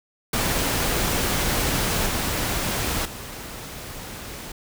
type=noise with level steps; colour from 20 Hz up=pink; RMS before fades=-23 / -25 / -36 dBFS; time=0.33-4.52 s; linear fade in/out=5 ms; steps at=2.06 / 3.05 s; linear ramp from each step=5 ms; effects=none